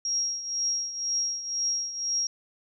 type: tone with tremolo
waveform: sine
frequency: 5610 Hz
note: F8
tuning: 7 cents sharp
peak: -23 dBFS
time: 0.05-2.27 s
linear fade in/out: 2 ms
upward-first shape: triangle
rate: 2 Hz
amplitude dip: 75%
effects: none